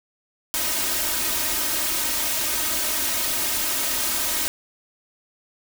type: noise with comb filter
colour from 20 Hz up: white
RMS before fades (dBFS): -24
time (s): 0.54-4.48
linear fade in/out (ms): 0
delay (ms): 3.2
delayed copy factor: +0.95
effects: none